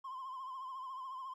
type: tone with vibrato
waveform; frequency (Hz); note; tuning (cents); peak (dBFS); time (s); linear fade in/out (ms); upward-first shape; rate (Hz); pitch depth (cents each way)
triangle; 1046.5; C6; 0; -39; 0.04-1.34; 10; triangle; 14; 79
effects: tanh soft clip ceiling -37 dBFS